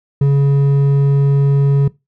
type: tone with hard clipping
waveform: sine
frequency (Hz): 140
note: C#3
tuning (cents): +18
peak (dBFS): -10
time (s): 0.21-1.88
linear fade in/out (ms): 5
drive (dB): 5
effects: noise-tail reverb RT60 0.2 s tail -20 dB re dry